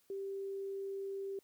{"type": "tone", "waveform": "sine", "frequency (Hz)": 392, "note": "G4", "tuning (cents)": 0, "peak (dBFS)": -38, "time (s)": [0.1, 1.39], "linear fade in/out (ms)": 2, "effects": ["white hiss -72 dBFS RMS until 1.43 s"]}